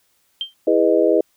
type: tone with exponential decay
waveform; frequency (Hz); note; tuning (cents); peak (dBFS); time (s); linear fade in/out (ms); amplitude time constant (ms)
sine; 3148; G7; +7; -18; 0.41-0.54; 1; 27
type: chord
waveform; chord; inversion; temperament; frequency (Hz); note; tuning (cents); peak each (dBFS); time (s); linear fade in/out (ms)
sine; E major seventh; none; just; 329.6 / 412 / 494.4 / 618.1; E4 / G#4 / B4 / D#5; 0 / -14 / +2 / -12; -18; 0.67-1.21; 5
effects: white hiss -63 dBFS RMS until 1.36 s